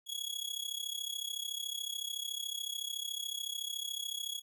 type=tone with amplitude modulation; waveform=sawtooth; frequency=3342 Hz; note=G#7; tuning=10 cents sharp; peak=-30 dBFS; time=0.06-4.42 s; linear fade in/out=50 ms; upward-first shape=sine; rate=33.8 Hz; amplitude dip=85%; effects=none